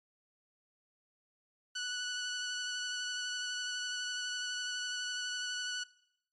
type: tone with vibrato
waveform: 15% pulse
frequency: 1480 Hz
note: F#6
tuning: in tune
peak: -29 dBFS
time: 1.75-5.84 s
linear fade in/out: 10 ms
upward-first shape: triangle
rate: 12 Hz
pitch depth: 16 cents each way
effects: noise-tail reverb RT60 0.8 s tail -22 dB re dry + MP3 48 kbps